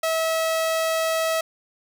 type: tone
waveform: sawtooth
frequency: 647 Hz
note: E5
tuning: 32 cents flat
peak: -17 dBFS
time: 0.03-1.41 s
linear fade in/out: 5 ms
effects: none